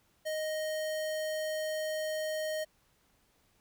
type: tone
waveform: square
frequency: 622.3 Hz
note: D#5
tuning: in tune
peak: -33 dBFS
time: 0.25-2.65 s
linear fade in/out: 20 ms
effects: pink hiss -70 dBFS RMS until 3.6 s